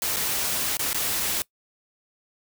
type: noise with dropouts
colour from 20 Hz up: white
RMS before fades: -26 dBFS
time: 0.02-1.42 s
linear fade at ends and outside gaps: 1 ms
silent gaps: 0.162-0.167 / 0.77-0.793 / 0.931-0.945 s
effects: noise-tail reverb RT60 0.1 s tail -22 dB re dry